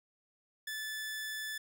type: tone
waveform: sawtooth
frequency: 1742 Hz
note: A6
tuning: 18 cents flat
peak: -34 dBFS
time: 0.67-1.58 s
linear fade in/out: 5 ms
effects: none

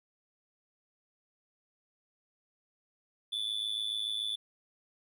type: tone with amplitude modulation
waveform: triangle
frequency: 3483 Hz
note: A7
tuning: 18 cents flat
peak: -27 dBFS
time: 3.32-4.36 s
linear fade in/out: 10 ms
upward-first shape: sine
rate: 107 Hz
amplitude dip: 80%
effects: none

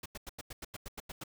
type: noise bursts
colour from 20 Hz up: pink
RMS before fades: -43 dBFS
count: 11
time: 0.03-1.238 s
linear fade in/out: 5 ms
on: 28 ms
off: 90 ms
effects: none

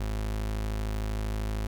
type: tone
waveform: 35% pulse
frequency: 53 Hz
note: G#1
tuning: 36 cents sharp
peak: -27 dBFS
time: 0-1.67 s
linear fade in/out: 5 ms
effects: none

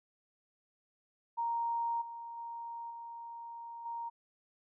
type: tone with level steps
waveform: sine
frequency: 932.3 Hz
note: A#5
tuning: in tune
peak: -31 / -42 / -40 / -43 / -37 dBFS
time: 1.37-4.1 s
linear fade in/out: 20 ms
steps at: 2.01 / 2.37 / 2.9 / 3.85 s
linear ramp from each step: 10 ms
effects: none

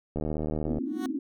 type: click train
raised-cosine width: 2 ms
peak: -18 dBFS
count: 49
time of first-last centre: 0.16-0.784 s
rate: 76.9 Hz
type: band-pass noise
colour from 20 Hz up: white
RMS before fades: -32 dBFS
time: 0.67-1.19 s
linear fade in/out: 5 ms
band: 230 to 330 Hz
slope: 96 dB/octave
type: tone with exponential growth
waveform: 15% pulse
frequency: 370 Hz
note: F#4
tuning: in tune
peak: -26 dBFS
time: 0.86-1.06 s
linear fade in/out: 0 ms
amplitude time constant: 42 ms
effects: none

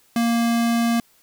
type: tone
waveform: square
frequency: 233.1 Hz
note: A#3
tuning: in tune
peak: -18 dBFS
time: 0.16-1 s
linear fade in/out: 2 ms
effects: white hiss -58 dBFS RMS until 1.22 s

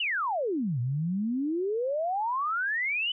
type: exponential two-way sweep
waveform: sine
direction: down then up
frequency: 3049 to 116.7 to 3049 Hz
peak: -26 dBFS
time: 0-3.12 s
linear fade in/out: 5 ms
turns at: 0.8 s
effects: none

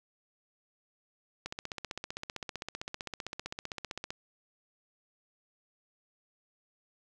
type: click train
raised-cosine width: 0.2 ms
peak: -20 dBFS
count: 42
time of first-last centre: 1.46-4.105 s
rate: 15.5 Hz
effects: none

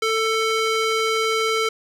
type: tone with band-pass filter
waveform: square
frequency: 443.9 Hz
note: A4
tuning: 15 cents sharp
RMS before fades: -21 dBFS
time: 0.02-1.69 s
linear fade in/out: 5 ms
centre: 2400 Hz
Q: 0.55
effects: none

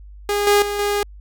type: tone with level steps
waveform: sawtooth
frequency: 409.6 Hz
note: G#4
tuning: 24 cents flat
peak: -14 / -8 / -18 / -14 dBFS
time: 0.29-1.03 s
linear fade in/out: 2 ms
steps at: 0.47 / 0.62 / 0.79 s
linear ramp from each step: 2 ms
effects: added 50 Hz sine -37 dBFS peak until 1.2 s

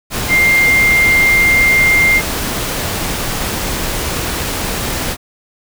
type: tone in noise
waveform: sine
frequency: 2100 Hz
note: C7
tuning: 6 cents sharp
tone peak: -8 dBFS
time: 0.28-2.22 s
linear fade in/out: 50 ms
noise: pink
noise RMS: -19 dBFS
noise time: 0.1-5.17 s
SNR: +8 dB
effects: none

